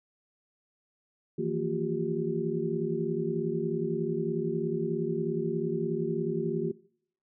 sine tone cluster, 160.3 / 171.3 / 228.4 / 358.7 / 395.5 Hz, E3 / F3 / A#3 / F4 / G4, -48 / -33 / -35 / +46 / +15 cents, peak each -35 / -38 / -34 / -32 / -33 dBFS, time 1.38-6.72 s, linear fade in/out 10 ms, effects noise-tail reverb RT60 0.6 s tail -21 dB re dry

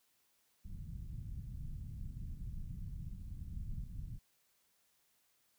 pink low-pass noise, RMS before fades -44 dBFS, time 0.64-4.19 s, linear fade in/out 20 ms, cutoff 160 Hz, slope 24 dB/octave, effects white hiss -75 dBFS RMS until 5.58 s

